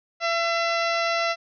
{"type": "harmonic tone", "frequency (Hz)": 674, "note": "E5", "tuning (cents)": 38, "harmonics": [1, 2, 3, 4, 5, 6, 7, 8, 9], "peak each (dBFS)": [-25, -27, -29, -31, -39, -35, -38, -37, -43], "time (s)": [0.2, 1.36], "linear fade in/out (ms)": 50, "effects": []}